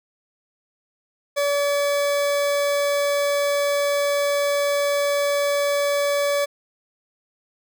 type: tone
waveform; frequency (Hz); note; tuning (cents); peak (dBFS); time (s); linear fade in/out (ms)
40% pulse; 572; D5; -46; -18; 1.36-6.46; 20
effects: none